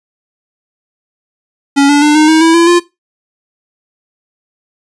square tone with pitch steps, 280 / 288.9 / 298 / 307.5 / 317.2 / 327.3 / 337.6 / 348.3 Hz, C#4 / D4 / D4 / D#4 / D#4 / E4 / E4 / F4, +18 / -28 / +25 / -20 / +33 / -12 / +41 / -5 cents, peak -5 dBFS, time 1.76-2.8 s, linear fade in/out 20 ms, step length 130 ms, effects noise-tail reverb RT60 0.2 s tail -17 dB re dry + resampled to 22050 Hz

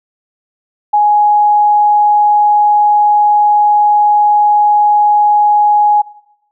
sine tone, 834 Hz, G#5, 7 cents sharp, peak -6 dBFS, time 0.93-6.02 s, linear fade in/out 10 ms, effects noise-tail reverb RT60 0.8 s tail -20 dB re dry

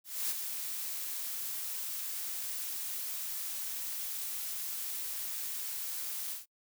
blue noise with ADSR envelope, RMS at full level -32 dBFS, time 0.04-6.46 s, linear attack 260 ms, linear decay 29 ms, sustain -6 dB, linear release 150 ms, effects noise-tail reverb RT60 0.1 s tail -26 dB re dry

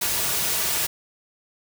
white noise with comb filter, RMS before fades -24 dBFS, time 0.01-0.87 s, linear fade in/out 10 ms, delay 3.8 ms, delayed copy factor -0.5, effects none

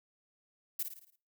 violet noise with echo, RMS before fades -34 dBFS, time 0.79-0.83 s, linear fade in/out 5 ms, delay 55 ms, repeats 6, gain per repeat -6 dB, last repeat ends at 1.16 s, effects noise-tail reverb RT60 0.3 s tail -18 dB re dry

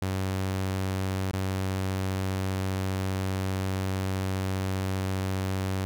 sawtooth tone with dropouts, 95.1 Hz, F#2, 48 cents sharp, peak -23 dBFS, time 0.02-5.85 s, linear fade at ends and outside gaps 0 ms, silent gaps 1.312-1.333 s, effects none

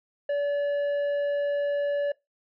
sine tone with tanh clipping, 574 Hz, D5, 40 cents flat, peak -25 dBFS, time 0.29-2.12 s, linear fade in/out 5 ms, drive 7 dB, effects noise-tail reverb RT60 0.2 s tail -22 dB re dry

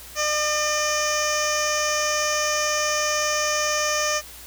15% pulse tone with low-pass filter, 603 Hz, D5, 46 cents sharp, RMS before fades -23 dBFS, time 0.15-4.22 s, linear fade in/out 50 ms, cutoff 6300 Hz, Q 3.6, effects added 60 Hz sine -48 dBFS peak until 4.46 s + white hiss -42 dBFS RMS until 4.46 s

